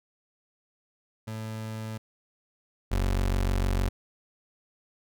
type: tone pair in turn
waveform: 30% pulse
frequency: 110 / 46.52 Hz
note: A2 / F#1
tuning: 0 / +10 cents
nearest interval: octave + minor third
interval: 1490 cents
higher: first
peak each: -31 / -21 dBFS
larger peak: second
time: 1.27-1.98 / 2.91-3.89 s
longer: second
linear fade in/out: 10 ms
effects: none